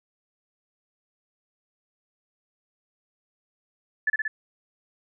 sine tone with echo, 1737 Hz, A6, 23 cents flat, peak -19 dBFS, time 4.07-4.1 s, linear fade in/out 5 ms, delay 60 ms, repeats 3, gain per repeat -2 dB, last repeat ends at 4.28 s, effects none

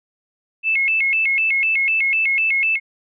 sine tone with vibrato, 2391 Hz, D7, 30 cents sharp, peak -15 dBFS, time 0.63-2.8 s, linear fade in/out 50 ms, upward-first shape square, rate 4 Hz, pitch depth 170 cents each way, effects none

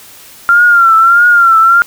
sine tone with vibrato, 1380 Hz, F6, 21 cents flat, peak -3 dBFS, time 0.49-1.82 s, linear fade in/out 0 ms, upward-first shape triangle, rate 1.6 Hz, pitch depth 84 cents each way, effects white hiss -36 dBFS RMS until 1.86 s

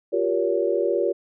sine chord, G half-diminished seventh, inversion third, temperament just, 352.8 / 392 / 470.4 / 564.5 Hz, F4 / G4 / Bb4 / Db5, +18 / 0 / +16 / +31 cents, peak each -25 dBFS, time 0.12-1.13 s, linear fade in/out 20 ms, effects none

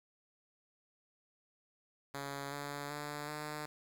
5% pulse tone with pitch steps, 140.3 / 143.66 / 147.11 / 150.63 Hz, C#3 / D3 / D3 / D3, +21 / -38 / +3 / +44 cents, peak -29 dBFS, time 2.14-3.66 s, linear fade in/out 5 ms, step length 380 ms, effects 11-bit

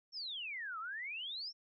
sine exponential two-way sweep, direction down then up, 5588 to 1244.5 to 5588 Hz, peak -40 dBFS, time 0.12-1.53 s, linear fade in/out 50 ms, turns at 0.79 s, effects none

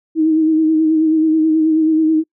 sine tone with vibrato, 316 Hz, D#4, 27 cents sharp, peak -10 dBFS, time 0.15-2.24 s, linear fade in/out 50 ms, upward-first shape sine, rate 9.3 Hz, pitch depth 33 cents each way, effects noise-tail reverb RT60 0.1 s tail -26 dB re dry

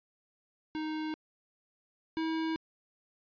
square tone pair in turn, 311.1 / 321.9 Hz, D#4 / E4, 0 / -41 cents, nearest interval minor second, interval 59 cents, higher second, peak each -34 / -31 dBFS, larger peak second, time 0.75-1.14 / 2.17-2.56 s, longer neither, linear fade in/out 0 ms, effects resampled to 11025 Hz

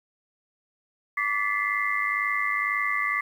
sine tone cluster, 1156 / 1741 / 1989 / 2091 Hz, D6 / A6 / B6 / C7, -28 / -19 / +12 / -2 cents, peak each -28 / -35 / -28 / -28 dBFS, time 1.17-3.21 s, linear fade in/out 5 ms, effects 9-bit

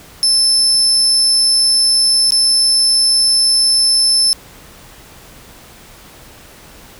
35% pulse tone with dropouts, 5274 Hz, E8, in tune, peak -7 dBFS, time 0.23-4.33 s, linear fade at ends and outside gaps 0 ms, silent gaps 2.306-2.321 s, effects pink hiss -40 dBFS RMS until 6.99 s

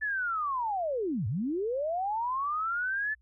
sine linear two-way sweep, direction down then up, 1760 to 92.9 to 1760 Hz, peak -28 dBFS, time 0.01-3.15 s, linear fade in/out 20 ms, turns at 1.27 s, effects added 60 Hz sine -61 dBFS peak until 3.21 s

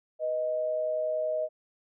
sine tone pair together, 493.7 / 624.4 Hz, B4 / D#5, -1 / +6 cents, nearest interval major third, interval 407 cents, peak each -36 / -27 dBFS, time 0.19-1.49 s, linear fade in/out 50 ms, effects none

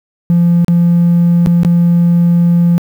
triangle tone with dropouts, 172.1 Hz, F3, 25 cents flat, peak -3 dBFS, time 0.3-2.78 s, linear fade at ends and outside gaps 0 ms, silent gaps 0.646-0.682 / 1.461-1.471 / 1.633-1.649 s, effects tanh soft clip ceiling -2 dBFS + 7-bit

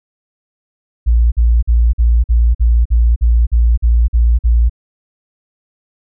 sine tone bursts, 58 Hz, A#1, 8 cents flat, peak -7 dBFS, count 12, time 1.06-4.697 s, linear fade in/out 20 ms, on 260 ms, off 47 ms, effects none

